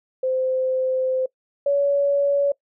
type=tone pair in turn; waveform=sine; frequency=518 / 565.2 Hz; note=C5 / C#5; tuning=-17 / +34 cents; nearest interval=major second; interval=151 cents; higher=second; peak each=-19 / -16 dBFS; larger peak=second; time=0.23-1.26 / 1.66-2.52 s; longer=first; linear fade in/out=5 ms; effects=noise-tail reverb RT60 0.1 s tail -22 dB re dry